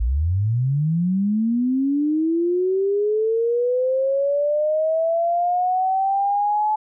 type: linear sweep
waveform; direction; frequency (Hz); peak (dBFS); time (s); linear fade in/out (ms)
sine; up; 52.1 to 861; -17; 0-6.76; 10
effects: none